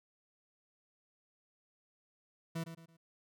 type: tone with echo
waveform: 40% pulse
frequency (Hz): 164.81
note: E3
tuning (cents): 0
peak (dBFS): -35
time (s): 2.55-2.64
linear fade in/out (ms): 10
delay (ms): 110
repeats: 3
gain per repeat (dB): -9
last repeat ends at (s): 2.97
effects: none